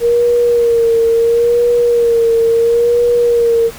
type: tone with vibrato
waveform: sine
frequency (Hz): 468.7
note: A#4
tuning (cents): +9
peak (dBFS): -8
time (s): 0-3.71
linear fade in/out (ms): 50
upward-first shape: sine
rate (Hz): 0.73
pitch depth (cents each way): 39
effects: pink hiss -33 dBFS RMS until 3.78 s